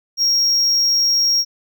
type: tone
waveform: triangle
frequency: 5588 Hz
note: F8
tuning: in tune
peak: -12 dBFS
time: 0.17-1.45 s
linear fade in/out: 50 ms
effects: none